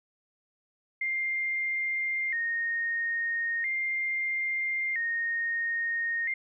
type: tone with vibrato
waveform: sine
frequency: 1975.5 Hz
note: B6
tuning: in tune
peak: -27 dBFS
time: 1.01-6.34 s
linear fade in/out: 5 ms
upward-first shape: square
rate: 0.38 Hz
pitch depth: 110 cents each way
effects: none